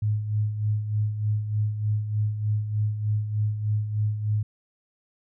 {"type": "tone with tremolo", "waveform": "sine", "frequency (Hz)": 106.1, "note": "G#2", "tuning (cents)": 38, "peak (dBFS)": -20, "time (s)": [0.02, 4.43], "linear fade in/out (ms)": 5, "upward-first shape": "sine", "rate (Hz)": 3.3, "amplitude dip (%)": 60, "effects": []}